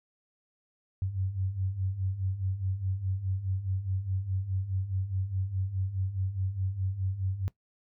sine beating tone pair, 92 / 96.8 Hz, F#2 / G2, -9 / -21 cents, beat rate 4.8 Hz, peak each -35 / -30 dBFS, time 1.02-7.48 s, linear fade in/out 0 ms, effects noise-tail reverb RT60 0.1 s tail -18 dB re dry

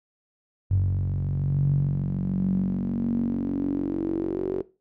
sawtooth tone with band-pass filter sweep, 46.73 Hz, F#1, 18 cents sharp, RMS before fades -25 dBFS, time 0.7-4.62 s, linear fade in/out 10 ms, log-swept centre 100 to 390 Hz, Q 8.5, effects noise-tail reverb RT60 0.3 s tail -19 dB re dry

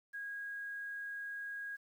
sine tone with quantisation, 1641 Hz, G#6, 21 cents flat, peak -40 dBFS, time 0.13-1.77 s, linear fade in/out 20 ms, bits 11, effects none

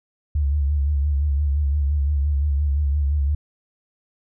sine tone with vibrato, 71.8 Hz, D2, 39 cents flat, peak -17 dBFS, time 0.35-3.35 s, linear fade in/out 5 ms, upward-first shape sine, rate 5.8 Hz, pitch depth 73 cents each way, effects none

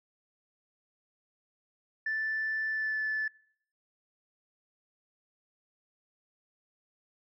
sine tone with pitch glide, 1760 to 1742.8 Hz, A6 to A6, 0 to -17 cents, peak -28 dBFS, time 2.06-3.28 s, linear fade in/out 5 ms, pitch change -17 cents, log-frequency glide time 2.7-2.99 s, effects noise-tail reverb RT60 0.6 s tail -22 dB re dry + tanh soft clip ceiling -25 dBFS

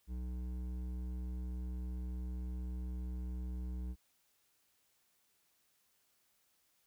triangle tone with hard clipping, 61.74 Hz, B1, in tune, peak -40 dBFS, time 0.07-3.96 s, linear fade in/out 50 ms, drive 14 dB, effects white hiss -75 dBFS RMS until 6.86 s

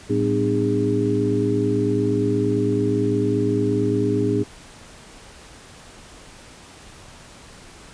sine tone cluster, 110.9 / 195.7 / 254.2 / 303 / 408.2 Hz, A2 / G3 / C4 / D#4 / G#4, +14 / -3 / -50 / -46 / -30 cents, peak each -24 / -29 / -25 / -23 / -22 dBFS, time 0.09-4.44 s, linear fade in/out 20 ms, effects pink hiss -44 dBFS RMS until 7.93 s + resampled to 22050 Hz

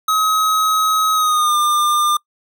square tone with pitch glide, 1272 to 1200.6 Hz, D#6 to D6, +38 to +38 cents, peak -14 dBFS, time 0.08-2.17 s, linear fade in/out 5 ms, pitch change -100 cents, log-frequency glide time 1.14-1.56 s, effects noise-tail reverb RT60 0.1 s tail -25 dB re dry

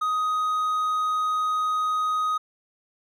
triangle tone, 1252 Hz, D#6, 10 cents sharp, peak -20 dBFS, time 0.01-2.38 s, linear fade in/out 10 ms, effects none

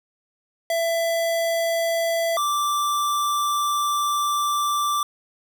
square tone pair in turn, 667 / 1173.1 Hz, E5 / D6, +20 / -2 cents, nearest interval minor seventh, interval 978 cents, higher second, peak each -21 dBFS, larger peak neither, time 0.7-2.37 / 2.37-5.03 s, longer second, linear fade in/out 2 ms, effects none

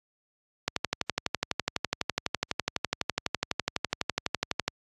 click train, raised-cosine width 0.2 ms, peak -8 dBFS, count 49, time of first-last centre 0.68-4.68 s, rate 12 Hz, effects high-pass 60 Hz 12 dB/octave + AAC 32 kbps

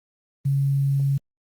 sine tone with quantisation, 138.59 Hz, C#3, in tune, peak -18 dBFS, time 0.45-1.18 s, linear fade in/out 10 ms, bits 8, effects Opus 32 kbps

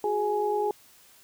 sine tone cluster, 367.1 / 416.8 / 836 Hz, F#4 / G#4 / G#5, -14 / +6 / +11 cents, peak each -33 / -26 / -28 dBFS, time 0.04-0.71 s, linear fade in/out 2 ms, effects white hiss -56 dBFS RMS until 1.23 s

